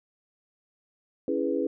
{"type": "chord", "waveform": "sine", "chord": "C# minor seventh", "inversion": "none", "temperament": "equal", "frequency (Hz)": [277.2, 329.6, 415.3, 493.9], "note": ["C#4", "E4", "G#4", "B4"], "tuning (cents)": [0, 0, 0, 0], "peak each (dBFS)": -30, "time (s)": [1.28, 1.67], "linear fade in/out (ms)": 2, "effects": []}